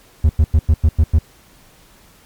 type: tone bursts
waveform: triangle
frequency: 77.3 Hz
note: D#2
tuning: 11 cents flat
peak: -6 dBFS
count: 7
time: 0.24-1.188 s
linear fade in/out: 5 ms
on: 54 ms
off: 95 ms
effects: pink hiss -49 dBFS RMS until 2.25 s + MP3 96 kbps